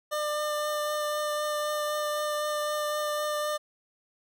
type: tone with vibrato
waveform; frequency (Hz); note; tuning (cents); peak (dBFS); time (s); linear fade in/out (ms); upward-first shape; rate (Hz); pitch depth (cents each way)
25% pulse; 599; D5; +34; -24; 0.11-3.58; 20; triangle; 3.9; 11
effects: none